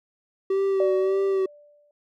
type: tone with vibrato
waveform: triangle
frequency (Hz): 383.4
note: G4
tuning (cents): -38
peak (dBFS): -18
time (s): 0.5-1.46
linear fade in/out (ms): 5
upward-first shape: sine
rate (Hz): 1.7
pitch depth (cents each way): 37
type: tone with exponential decay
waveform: sine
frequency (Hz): 587.3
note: D5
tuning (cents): 0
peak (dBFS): -20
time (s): 0.8-1.91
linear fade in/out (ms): 2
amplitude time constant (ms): 240
effects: none